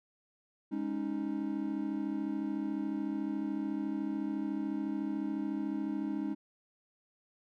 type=chord; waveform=triangle; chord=Ab suspended fourth; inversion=none; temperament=equal with one note detuned; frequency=205.3 / 277.2 / 311.1 Hz; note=Ab3 / Db4 / Eb4; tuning=-20 / 0 / 0 cents; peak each=-36 / -35 / -34 dBFS; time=0.71-6.35 s; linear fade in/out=20 ms; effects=none